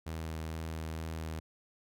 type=tone with vibrato; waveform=sawtooth; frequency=80.2 Hz; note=E2; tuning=47 cents flat; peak=-33 dBFS; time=0.06-1.4 s; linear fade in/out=10 ms; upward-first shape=sine; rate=2.2 Hz; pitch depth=11 cents each way; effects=none